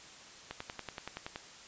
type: click train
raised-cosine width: 0.3 ms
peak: -23 dBFS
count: 10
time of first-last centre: 0.51-1.359 s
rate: 10.6 Hz
effects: white hiss -52 dBFS RMS until 1.67 s + resampled to 16000 Hz